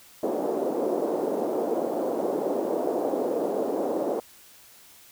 white band-pass noise, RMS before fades -27 dBFS, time 0.23-4.2 s, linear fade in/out 2 ms, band 280 to 600 Hz, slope 24 dB/octave, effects white hiss -52 dBFS RMS until 5.11 s

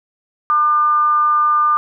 sine tone with frequency modulation, 1200 Hz, D6, 37 cents sharp, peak -11 dBFS, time 0.5-1.77 s, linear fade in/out 0 ms, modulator 295 Hz, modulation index 0.25, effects none

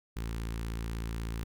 sawtooth tone with notch filter, 56.3 Hz, A1, 40 cents sharp, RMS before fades -36 dBFS, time 0.16-1.44 s, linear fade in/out 10 ms, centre 640 Hz, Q 1.2, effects none

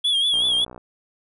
triangle tone with vibrato, 3322 Hz, G#7, in tune, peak -16 dBFS, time 0.04-0.65 s, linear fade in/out 10 ms, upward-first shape sine, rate 5.3 Hz, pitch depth 72 cents each way
click train, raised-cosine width 1 ms, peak -25 dBFS, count 28, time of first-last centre 0.34-0.778 s, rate 61.6 Hz
effects resampled to 32000 Hz

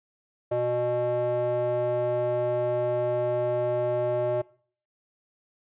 square tone with band-pass filter, 122.1 Hz, B2, 19 cents flat, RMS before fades -26 dBFS, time 0.51-4.42 s, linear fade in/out 10 ms, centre 540 Hz, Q 8.6, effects noise-tail reverb RT60 0.5 s tail -22 dB re dry + resampled to 8000 Hz

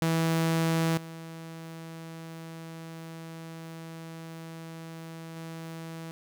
sawtooth tone with level steps, 163.5 Hz, E3, 14 cents flat, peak -20 / -36 / -34 dBFS, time 0.02-6.11 s, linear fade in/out 0 ms, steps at 0.97 / 5.36 s, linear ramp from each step 5 ms, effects none

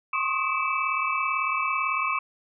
sine tone cluster, 1065 / 1103 / 1249 / 2311 / 2621 Hz, C6 / C#6 / D#6 / D7 / E7, +30 / -9 / +6 / -28 / -11 cents, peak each -30 dBFS, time 0.13-2.19 s, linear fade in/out 5 ms, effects none

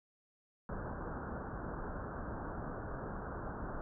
pink low-pass noise, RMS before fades -42 dBFS, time 0.69-3.81 s, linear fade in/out 0 ms, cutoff 1600 Hz, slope 96 dB/octave, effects none

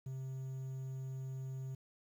triangle tone with quantisation, 132 Hz, C3, 16 cents sharp, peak -38 dBFS, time 0.06-1.75 s, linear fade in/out 5 ms, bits 11, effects none

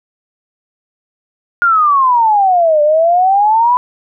sine exponential two-way sweep, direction down then up, 1432 to 587.3 to 1004 Hz, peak -7 dBFS, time 1.62-3.77 s, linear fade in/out 0 ms, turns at 2.82 s, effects none

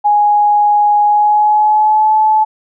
sine tone with pitch glide, 830.6 to 864.4 Hz, G#5 to A5, 0 to -31 cents, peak -7 dBFS, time 0.04-2.45 s, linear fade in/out 20 ms, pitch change +69 cents, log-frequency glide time 1.04-2.14 s, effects none

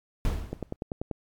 brown noise with exponential decay, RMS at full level -24 dBFS, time 0.25-0.76 s, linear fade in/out 1 ms, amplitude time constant 110 ms
click train, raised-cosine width 2 ms, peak -18 dBFS, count 7, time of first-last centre 0.53-1.113 s, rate 10.3 Hz
effects MP3 96 kbps

